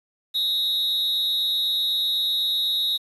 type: tone with amplitude modulation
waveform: triangle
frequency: 3784 Hz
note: A#7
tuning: 25 cents sharp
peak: -16 dBFS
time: 0.34-2.98 s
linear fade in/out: 20 ms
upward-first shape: sine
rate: 272 Hz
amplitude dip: 70%
effects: resampled to 32000 Hz + 8-bit